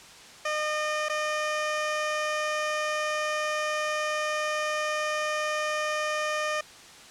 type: tone with dropouts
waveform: 15% pulse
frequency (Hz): 609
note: D#5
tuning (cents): -37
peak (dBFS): -20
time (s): 0.45-6.61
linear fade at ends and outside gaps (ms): 5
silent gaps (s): 1.086-1.096
effects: white hiss -48 dBFS RMS until 7.1 s + low-pass 7000 Hz 12 dB/octave